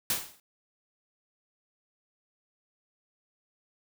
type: noise with exponential decay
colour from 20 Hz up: white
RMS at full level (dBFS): -25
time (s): 0.1-0.4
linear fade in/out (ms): 2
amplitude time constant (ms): 65
effects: none